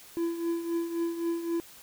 triangle tone with tremolo, 336.8 Hz, E4, 37 cents sharp, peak -23 dBFS, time 0.17-1.6 s, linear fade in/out 0 ms, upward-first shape triangle, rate 3.8 Hz, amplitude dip 70%, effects white hiss -51 dBFS RMS until 1.82 s

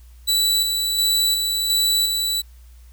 sawtooth tone with tremolo, 3951 Hz, B7, in tune, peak -13 dBFS, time 0.27-2.42 s, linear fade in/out 20 ms, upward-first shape square, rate 1.4 Hz, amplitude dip 35%, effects added 60 Hz sine -42 dBFS peak until 2.92 s + white hiss -58 dBFS RMS until 2.92 s

